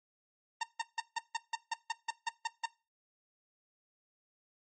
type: tone bursts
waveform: sawtooth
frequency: 916 Hz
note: A#5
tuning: 31 cents flat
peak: -27 dBFS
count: 12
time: 0.61-2.658 s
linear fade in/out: 5 ms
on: 24 ms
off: 160 ms
effects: noise-tail reverb RT60 0.3 s tail -20 dB re dry + MP3 32 kbps